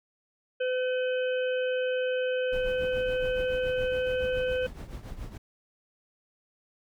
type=harmonic tone; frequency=508 Hz; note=B4; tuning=49 cents sharp; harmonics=1 / 3 / 5 / 6; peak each=-26 / -36 / -40 / -42 dBFS; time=0.6-4.67 s; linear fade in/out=10 ms
type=noise with tremolo; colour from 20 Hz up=brown; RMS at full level=-36 dBFS; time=2.52-5.38 s; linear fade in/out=10 ms; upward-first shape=triangle; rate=7.1 Hz; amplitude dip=75%
effects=none